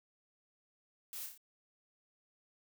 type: noise with echo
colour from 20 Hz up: blue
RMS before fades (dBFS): -45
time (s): 1.13-1.26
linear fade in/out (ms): 0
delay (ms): 29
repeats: 4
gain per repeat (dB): -4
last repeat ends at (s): 1.376
effects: none